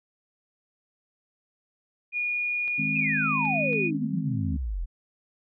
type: tone with pitch glide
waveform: sine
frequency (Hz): 2442 to 2465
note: D#7 to D#7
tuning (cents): -33 to -17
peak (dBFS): -25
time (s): 2.12-3.91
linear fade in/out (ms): 50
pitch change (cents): +16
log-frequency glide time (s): 3.06-3.19
type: clicks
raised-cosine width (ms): 0.3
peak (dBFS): -30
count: 3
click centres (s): 2.679 / 3.453 / 3.731
type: chord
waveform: sine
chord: Ab major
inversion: second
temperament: equal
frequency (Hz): 155.56 / 207.7 / 261.6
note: Eb3 / Ab3 / C4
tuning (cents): 0 / 0 / 0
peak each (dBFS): -32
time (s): 2.78-4.57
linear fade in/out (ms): 10
type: exponential sweep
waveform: sine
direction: down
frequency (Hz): 2703 to 37.63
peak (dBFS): -27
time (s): 2.95-4.86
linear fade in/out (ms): 20
effects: none